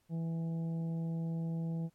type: harmonic tone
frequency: 164.81 Hz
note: E3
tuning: in tune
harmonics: 1 / 2 / 3 / 4 / 5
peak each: -33 / -49 / -50 / -56 / -58 dBFS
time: 0.09-1.9 s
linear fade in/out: 50 ms
effects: pink hiss -75 dBFS RMS until 1.94 s + MP3 64 kbps